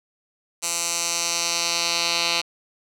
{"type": "tone with band-pass filter sweep", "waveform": "10% pulse", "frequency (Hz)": 170, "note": "F3", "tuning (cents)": -46, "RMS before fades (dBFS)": -24, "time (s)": [0.62, 2.42], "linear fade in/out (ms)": 20, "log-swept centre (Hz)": [7700, 3900], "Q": 1.8, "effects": []}